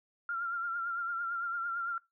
sine tone with vibrato, 1381 Hz, F6, 20 cents flat, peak -32 dBFS, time 0.29-1.98 s, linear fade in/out 2 ms, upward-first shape triangle, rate 8.9 Hz, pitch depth 56 cents each way, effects noise-tail reverb RT60 0.2 s tail -21 dB re dry

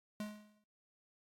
square tone with exponential decay, 210.6 Hz, G#3, 24 cents sharp, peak -38 dBFS, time 0.2-0.64 s, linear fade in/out 2 ms, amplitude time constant 94 ms, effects AAC 48 kbps

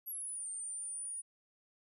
sine exponential two-way sweep, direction down then up, 11700 to 8870 to 9650 Hz, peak -39 dBFS, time 0.06-1.22 s, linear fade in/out 20 ms, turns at 0.49 s, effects none

